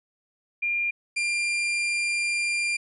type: tone pair in turn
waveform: sine / 40% pulse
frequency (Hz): 2400 / 2391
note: D7 / D7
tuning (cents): +37 / +30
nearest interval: unison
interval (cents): 7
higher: first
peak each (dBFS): -23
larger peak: neither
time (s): 0.62-0.91 / 1.16-2.77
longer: second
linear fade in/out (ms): 10
effects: resampled to 24000 Hz